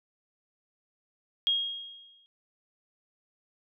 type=tone with exponential decay; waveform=sine; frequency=3264 Hz; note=G#7; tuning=31 cents flat; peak=-21 dBFS; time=1.47-2.26 s; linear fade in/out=0 ms; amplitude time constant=170 ms; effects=none